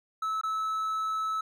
triangle tone with dropouts, 1302 Hz, E6, 22 cents flat, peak -26 dBFS, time 0.22-1.41 s, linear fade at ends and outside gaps 5 ms, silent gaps 0.413-0.434 s, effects none

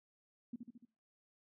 sine tone with echo, 239.1 Hz, A#3, 44 cents sharp, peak -40 dBFS, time 0.53-0.56 s, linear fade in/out 5 ms, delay 73 ms, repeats 4, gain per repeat -4 dB, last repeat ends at 0.852 s, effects noise-tail reverb RT60 0.4 s tail -23 dB re dry

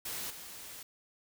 white noise with level steps, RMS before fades -39 / -47 dBFS, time 0.05-0.83 s, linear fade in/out 5 ms, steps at 0.3 s, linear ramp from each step 5 ms, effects none

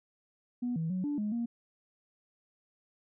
sine tone with pitch steps, 244.5 / 162.4 / 184.8 / 291.1 / 209.7 / 235 Hz, B3 / E3 / F#3 / D4 / G#3 / A#3, -17 / -26 / -2 / -15 / +17 / +14 cents, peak -29 dBFS, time 0.62-1.46 s, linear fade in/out 10 ms, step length 140 ms, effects tanh soft clip ceiling -26 dBFS

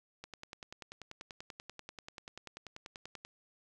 click train, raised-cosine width 0.2 ms, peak -28 dBFS, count 32, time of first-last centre 0.24-3.25 s, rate 10.3 Hz, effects none

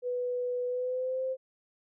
sine tone with pitch glide, 493.9 to 521.8 Hz, B4 to C5, 0 to -5 cents, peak -29 dBFS, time 0.02-1.37 s, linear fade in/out 50 ms, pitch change +95 cents, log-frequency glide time 0.67-1.23 s, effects none

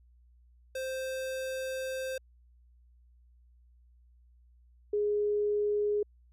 square / sine tone pair in turn, 523.3 / 415.3 Hz, C5 / G#4, 0 / 0 cents, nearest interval major third, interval 400 cents, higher first, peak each -34 / -26 dBFS, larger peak second, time 0.75-2.18 / 4.93-6.03 s, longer first, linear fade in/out 5 ms, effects added 60 Hz sine -58 dBFS peak until 6.32 s + resampled to 32000 Hz

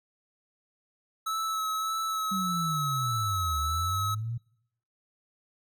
square tone with vibrato, 1300 Hz, E6, 24 cents flat, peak -29 dBFS, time 1.26-4.15 s, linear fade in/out 10 ms, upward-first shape sine, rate 1.7 Hz, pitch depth 18 cents each way
sine linear two-way sweep, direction down then up, 196 to 72 to 120.6 Hz, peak -30 dBFS, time 2.31-4.38 s, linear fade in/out 10 ms, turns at 3.59 s
effects noise-tail reverb RT60 0.8 s tail -26 dB re dry

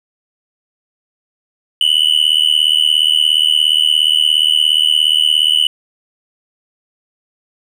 triangle tone with amplitude modulation, 2978 Hz, F#7, 11 cents sharp, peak -4 dBFS, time 1.81-5.67 s, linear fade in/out 2 ms, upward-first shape sine, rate 77.1 Hz, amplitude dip 100%, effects none

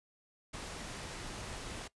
pink low-pass noise, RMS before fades -44 dBFS, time 0.53-1.88 s, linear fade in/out 10 ms, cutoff 9800 Hz, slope 12 dB/octave, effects noise-tail reverb RT60 0.1 s tail -19 dB re dry + resampled to 24000 Hz

